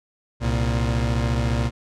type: tone pair together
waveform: 30% pulse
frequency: 65.41 / 116.54 Hz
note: C2 / A#2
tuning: 0 / 0 cents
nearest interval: minor seventh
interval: 1000 cents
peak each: -20 dBFS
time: 0.4-1.71 s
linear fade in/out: 50 ms
effects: low-pass 7000 Hz 12 dB/octave